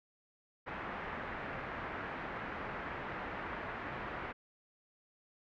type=low-pass noise; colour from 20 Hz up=white; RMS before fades=-42 dBFS; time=0.66-4.33 s; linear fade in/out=20 ms; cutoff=1900 Hz; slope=24 dB/octave; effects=none